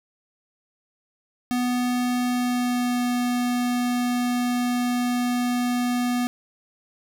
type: tone with pitch glide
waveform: square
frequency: 246.9 to 245.1 Hz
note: B3 to B3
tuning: 0 to -13 cents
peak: -22 dBFS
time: 1.51-6.27 s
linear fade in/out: 0 ms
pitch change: -13 cents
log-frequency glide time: 2.31-3.03 s
effects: none